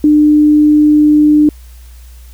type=tone; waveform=sine; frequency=299.9 Hz; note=D4; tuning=36 cents sharp; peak=-4 dBFS; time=0.04-1.49 s; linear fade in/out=2 ms; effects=added 60 Hz sine -32 dBFS peak until 2.33 s + white hiss -46 dBFS RMS until 2.33 s